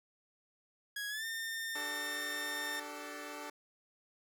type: tone with pitch glide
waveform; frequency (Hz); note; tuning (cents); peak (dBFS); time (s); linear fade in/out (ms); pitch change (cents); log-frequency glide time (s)
sawtooth; 1661.2 to 1811.6; G#6 to A#6; 0 to -50; -34; 0.96-2.8; 5; +150; 1.09-1.25
type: chord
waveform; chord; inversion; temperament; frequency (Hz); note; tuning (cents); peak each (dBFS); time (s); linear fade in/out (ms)
10% pulse; D suspended fourth; none; equal with one note detuned; 293.7 / 382.6 / 440; D4 / G4 / A4; 0 / -42 / 0; -37 / -42 / -39; 1.75-3.5; 5
effects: none